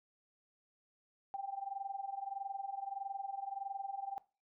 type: tone with amplitude modulation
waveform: sine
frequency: 788 Hz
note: G5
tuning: 9 cents sharp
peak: -35 dBFS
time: 1.34-4.18 s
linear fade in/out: 0 ms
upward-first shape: sine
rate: 21.6 Hz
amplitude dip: 85%
effects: noise-tail reverb RT60 0.3 s tail -20 dB re dry